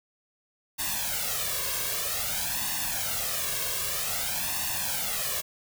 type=noise with flanger; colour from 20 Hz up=white; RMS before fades=-30 dBFS; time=0.78-5.42 s; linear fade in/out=20 ms; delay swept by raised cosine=1.1 to 1.85 ms; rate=0.52 Hz; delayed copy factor=+0.85; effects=none